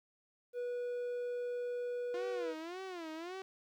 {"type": "tone", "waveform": "triangle", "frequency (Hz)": 487.8, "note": "B4", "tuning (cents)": -21, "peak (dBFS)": -34, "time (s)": [0.53, 2.55], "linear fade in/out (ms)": 50}
{"type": "tone with vibrato", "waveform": "sawtooth", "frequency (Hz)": 346.4, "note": "F4", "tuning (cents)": -14, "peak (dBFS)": -38, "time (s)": [2.14, 3.42], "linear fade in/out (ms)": 2, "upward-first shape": "sine", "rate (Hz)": 1.8, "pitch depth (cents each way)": 170}
{"effects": ["low-pass 5000 Hz 12 dB/octave", "12-bit"]}